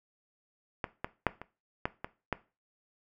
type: clicks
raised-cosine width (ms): 0.5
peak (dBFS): -16 / -17 / -9 / -26 / -14 / -20 / -14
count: 7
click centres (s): 0.842 / 1.045 / 1.267 / 1.416 / 1.855 / 2.045 / 2.327
effects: noise-tail reverb RT60 0.3 s tail -17 dB re dry